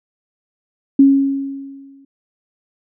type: tone with exponential decay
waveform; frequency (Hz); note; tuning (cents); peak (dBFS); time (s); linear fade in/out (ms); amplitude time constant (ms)
sine; 274.6; C#4; -16; -4; 0.99-2.05; 5; 230
effects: none